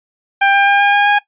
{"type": "tone with pitch steps", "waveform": "20% pulse", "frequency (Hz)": [793, 798.5, 804.1, 809.7, 815.3, 821], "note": ["G5", "G5", "G5", "G#5", "G#5", "G#5"], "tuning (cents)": [20, 32, 44, -44, -32, -20], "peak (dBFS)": -4, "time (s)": [0.41, 1.19], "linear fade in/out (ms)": 10, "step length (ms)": 130, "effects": ["noise-tail reverb RT60 0.1 s tail -17 dB re dry", "resampled to 8000 Hz"]}